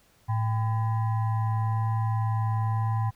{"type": "tone with frequency modulation", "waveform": "sine", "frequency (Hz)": 110, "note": "A2", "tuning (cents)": 0, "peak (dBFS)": -23, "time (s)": [0.28, 3.11], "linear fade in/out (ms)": 20, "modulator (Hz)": 899, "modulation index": 0.51, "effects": ["pink hiss -62 dBFS RMS until 3.15 s"]}